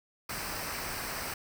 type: noise with comb filter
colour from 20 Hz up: pink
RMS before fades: -37 dBFS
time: 0.29-1.34 s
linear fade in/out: 5 ms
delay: 0.29 ms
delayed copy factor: -0.55
effects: none